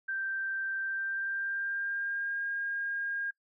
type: tone with pitch glide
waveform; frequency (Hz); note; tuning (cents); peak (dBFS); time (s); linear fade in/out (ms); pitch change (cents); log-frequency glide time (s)
sine; 1568 to 1618.6; G6 to G#6; 0 to -45; -31; 0.08-3.31; 10; +55; 0.83-2.42
effects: noise-tail reverb RT60 0.1 s tail -22 dB re dry